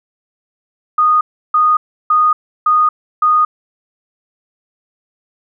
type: tone bursts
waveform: sine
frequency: 1235 Hz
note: D#6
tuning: 13 cents flat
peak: -8 dBFS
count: 5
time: 0.98-3.45 s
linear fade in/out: 5 ms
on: 230 ms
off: 330 ms
effects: none